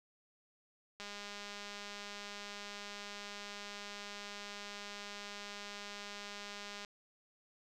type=click train; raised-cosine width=0.2 ms; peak=-29 dBFS; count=1194; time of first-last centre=1-6.848 s; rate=204 Hz; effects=none